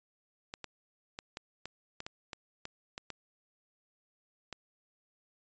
clicks, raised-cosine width 0.2 ms, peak -23 dBFS, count 12, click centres 0.539 / 0.643 / 1.189 / 1.371 / 1.656 / 2.004 / 2.065 / 2.332 / 2.654 / 2.979 / 3.103 / 4.527 s, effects resampled to 16000 Hz

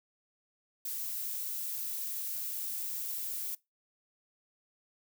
violet noise, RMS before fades -37 dBFS, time 0.85-3.55 s, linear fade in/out 5 ms, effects noise-tail reverb RT60 0.2 s tail -22 dB re dry

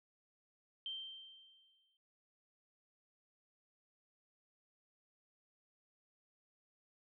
sine tone with exponential decay, 3136 Hz, G7, in tune, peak -39 dBFS, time 0.86-1.97 s, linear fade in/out 1 ms, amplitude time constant 240 ms, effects noise-tail reverb RT60 0.3 s tail -22 dB re dry

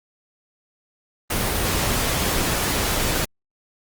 pink noise, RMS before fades -22 dBFS, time 1.3-3.25 s, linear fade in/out 5 ms, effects Opus 24 kbps

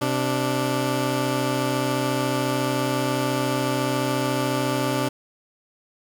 15% pulse tone pair together, 129.73 / 293.6 Hz, C3 / D4, -14 / 0 cents, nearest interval octave + major second, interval 1414 cents, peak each -18 dBFS, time 0.01-5.09 s, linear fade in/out 10 ms, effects none

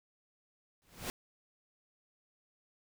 pink noise with exponential growth, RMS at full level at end -35 dBFS, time 0.82-1.1 s, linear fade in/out 0 ms, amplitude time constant 59 ms, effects none

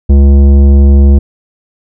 sine tone with tanh clipping, 69.7 Hz, C#2, 10 cents sharp, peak -3 dBFS, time 0.09-1.19 s, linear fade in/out 10 ms, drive 13 dB, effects none

